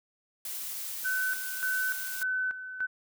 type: noise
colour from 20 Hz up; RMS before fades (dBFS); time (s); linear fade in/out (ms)
blue; -37; 0.45-2.23; 2
type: tone with tremolo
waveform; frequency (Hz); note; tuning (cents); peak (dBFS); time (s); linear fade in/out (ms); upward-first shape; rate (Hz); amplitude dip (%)
sine; 1513; F#6; +38; -27; 1.04-2.87; 20; square; 1.7; 70
effects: none